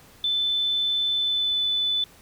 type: tone with pitch glide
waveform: sine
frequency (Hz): 3520 to 3496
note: A7 to A7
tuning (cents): 0 to -12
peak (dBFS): -21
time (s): 0.24-2.04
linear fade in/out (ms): 2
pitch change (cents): -12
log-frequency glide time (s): 1.14-1.63
effects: pink hiss -52 dBFS RMS until 2.21 s